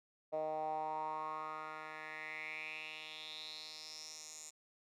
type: tone with band-pass filter sweep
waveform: 10% pulse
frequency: 155.56 Hz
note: D#3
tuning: in tune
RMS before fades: -44 dBFS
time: 0.32-4.51 s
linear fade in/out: 20 ms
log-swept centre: 620 to 7300 Hz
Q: 5.3
effects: none